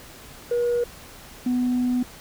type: tone pair in turn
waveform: sine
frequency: 480 / 248.5 Hz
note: B4 / B3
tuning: -49 / +11 cents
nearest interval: major seventh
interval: 1140 cents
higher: first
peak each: -18 dBFS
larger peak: neither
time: 0.51-0.84 / 1.46-2.03 s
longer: second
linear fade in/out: 5 ms
effects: tanh soft clip ceiling -17 dBFS + pink hiss -44 dBFS RMS until 2.2 s